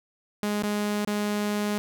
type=tone with dropouts; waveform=sawtooth; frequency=207.7 Hz; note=G#3; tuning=in tune; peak=-21 dBFS; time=0.43-1.78 s; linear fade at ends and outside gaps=0 ms; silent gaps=0.624-0.635 / 1.048-1.074 s; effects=none